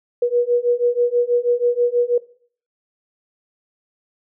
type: beating tone pair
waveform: sine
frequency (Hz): 480 / 486.2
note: B4 / B4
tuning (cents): -49 / -27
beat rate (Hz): 6.2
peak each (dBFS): -19 / -18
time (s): 0.22-2.18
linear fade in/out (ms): 5
effects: noise-tail reverb RT60 0.5 s tail -19 dB re dry